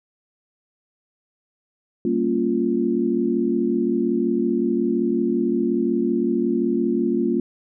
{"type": "chord", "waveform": "sine", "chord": "G half-diminished seventh", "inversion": "none", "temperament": "equal with one note detuned", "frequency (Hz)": [196, 231.7, 277.2, 349.2], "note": ["G3", "Bb3", "Db4", "F4"], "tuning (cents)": [0, -10, 0, 0], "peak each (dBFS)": [-28, -22, -25, -22], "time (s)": [2.05, 7.4], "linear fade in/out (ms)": 2, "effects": []}